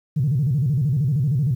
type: tone with vibrato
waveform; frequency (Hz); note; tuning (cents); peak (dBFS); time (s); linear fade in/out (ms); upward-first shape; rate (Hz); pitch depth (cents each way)
sine; 137.2; C#3; -17; -16; 0.16-1.55; 10; square; 13; 190
effects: tanh soft clip ceiling -12 dBFS + 9-bit